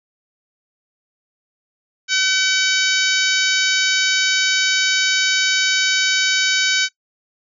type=harmonic tone; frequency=760 Hz; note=F#5; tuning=46 cents sharp; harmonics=2 / 3 / 4 / 5 / 6 / 7 / 8 / 9; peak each=-20 / -22 / -23 / -24 / -25 / -25 / -26 / -27 dBFS; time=2.08-6.89 s; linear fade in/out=50 ms; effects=noise-tail reverb RT60 0.1 s tail -19 dB re dry